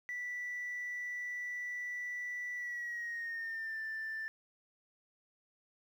sine tone with pitch glide, 1966 to 1771.9 Hz, B6 to A6, -8 to +12 cents, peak -36 dBFS, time 0.09-4.28 s, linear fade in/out 0 ms, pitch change -180 cents, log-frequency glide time 2.55-3.8 s, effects tanh soft clip ceiling -34 dBFS + 11-bit

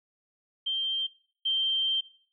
sine tone pair in turn, 3153 / 3142 Hz, G7 / G7, +9 / +3 cents, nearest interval unison, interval 6 cents, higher first, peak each -26 / -24 dBFS, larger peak second, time 0.66-1.07 / 1.45-2.01 s, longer second, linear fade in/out 10 ms, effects noise-tail reverb RT60 0.5 s tail -19 dB re dry

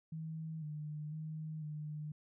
sine tone with pitch steps, 159.6 / 151 / 156.4 / 151.3 Hz, D#3 / D3 / D#3 / D#3, +44 / +48 / +9 / -48 cents, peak -40 dBFS, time 0.12-2.12 s, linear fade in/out 5 ms, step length 500 ms, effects none

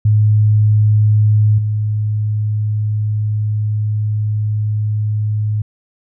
sine tone with level steps, 106.3 Hz, G#2, 41 cents sharp, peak -8 / -14 dBFS, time 0.05-5.62 s, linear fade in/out 5 ms, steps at 1.58 s, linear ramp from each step 5 ms, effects none

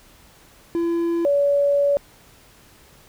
triangle / sine tone pair in turn, 338.2 / 568.8 Hz, E4 / C#5, +44 / +45 cents, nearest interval major sixth, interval 901 cents, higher second, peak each -17 / -15 dBFS, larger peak second, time 0.75-1.25 / 1.25-1.97 s, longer second, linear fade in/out 0 ms, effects pink hiss -51 dBFS RMS until 3.08 s

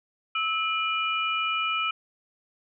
sine tone cluster, 1306 / 2409 / 2942 Hz, E6 / D7 / F#7, -17 / +43 / -11 cents, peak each -27 / -29 / -31 dBFS, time 0.35-1.91 s, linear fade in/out 5 ms, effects none

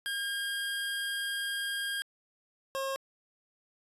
25% pulse tone pair in turn, 1615 / 538.9 Hz, G#6 / C#5, -49 / -49 cents, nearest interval octave + perfect fifth, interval 1900 cents, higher first, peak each -28 dBFS, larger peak neither, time 0.06-2.02 / 2.75-2.96 s, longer first, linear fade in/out 0 ms, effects resampled to 32000 Hz

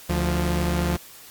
sawtooth tone pair together, 73.4 / 174.58 Hz, D2 / F3, 0 / 0 cents, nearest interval octave + minor third, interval 1500 cents, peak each -20 dBFS, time 0.09-0.97 s, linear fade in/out 10 ms, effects white hiss -45 dBFS RMS until 1.3 s + Opus 48 kbps

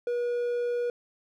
triangle tone, 482.2 Hz, B4, 41 cents flat, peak -24 dBFS, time 0.07-0.9 s, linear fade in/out 2 ms, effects none

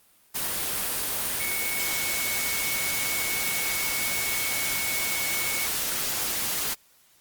sine tone in noise, 2217 Hz, C#7, in tune, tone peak -31 dBFS, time 1.39-5.67 s, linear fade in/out 20 ms, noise white, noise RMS -28 dBFS, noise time 0.34-6.75 s, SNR -6 dB, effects white hiss -60 dBFS RMS until 7.2 s + Opus 32 kbps

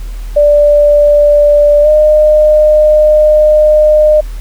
sine tone with pitch glide, 587.3 to 608.7 Hz, D5 to D#5, 0 to -38 cents, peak -3 dBFS, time 0.36-4.21 s, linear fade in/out 10 ms, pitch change +62 cents, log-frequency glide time 1.82-1.88 s, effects added 40 Hz sine -18 dBFS peak until 4.4 s + pink hiss -38 dBFS RMS until 4.4 s

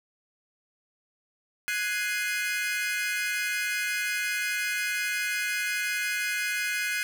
40% pulse chord, Ab dominant seventh, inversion third, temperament equal, 1480 / 1661.2 / 2093 / 2489 Hz, Gb6 / Ab6 / C7 / Eb7, 0 / 0 / 0 / 0 cents, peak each -32 dBFS, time 1.68-7.03 s, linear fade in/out 0 ms, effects none

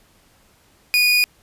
30% pulse tone, 2461 Hz, D#7, 20 cents flat, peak -11 dBFS, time 0.94-1.24 s, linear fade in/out 0 ms, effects pink hiss -56 dBFS RMS until 1.42 s + resampled to 32000 Hz

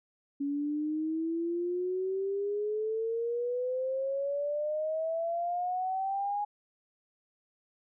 sine exponential sweep, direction up, 280 to 830.6 Hz, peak -29 dBFS, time 0.4-6.45 s, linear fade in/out 10 ms, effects none

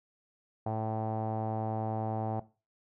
sawtooth tone with low-pass filter, 110 Hz, A2, in tune, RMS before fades -33 dBFS, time 0.66-2.4 s, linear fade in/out 5 ms, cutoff 750 Hz, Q 6.3, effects noise-tail reverb RT60 0.3 s tail -17 dB re dry

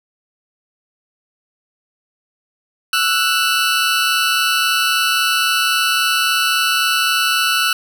20% pulse tone pair together, 1331.3 / 1475 Hz, E6 / F#6, +17 / -6 cents, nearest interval major second, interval 177 cents, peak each -12 dBFS, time 2.93-7.73 s, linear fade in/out 2 ms, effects none

